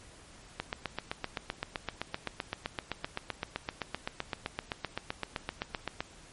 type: click train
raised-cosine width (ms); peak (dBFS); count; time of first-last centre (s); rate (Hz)
0.3; -16; 43; 0.6-6.005; 7.77
effects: pink hiss -54 dBFS RMS until 6.32 s + MP3 48 kbps